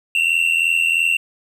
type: tone pair together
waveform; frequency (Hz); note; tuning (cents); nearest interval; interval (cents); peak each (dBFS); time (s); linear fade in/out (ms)
triangle; 2685 / 2768; E7 / F7; +31 / -16; minor second; 53; -16 / -16; 0.15-1.17; 2
effects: none